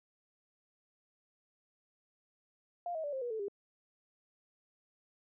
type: tone with pitch steps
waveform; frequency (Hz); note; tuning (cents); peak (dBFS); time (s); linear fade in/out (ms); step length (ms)
sine; 699 / 637.3 / 581 / 529.7 / 483 / 440.3 / 401.5; F5 / D#5 / D5 / C5 / B4 / A4 / G4; +1 / +41 / -19 / +21 / -39 / +1 / +41; -35; 2.86-3.483; 2; 89
effects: none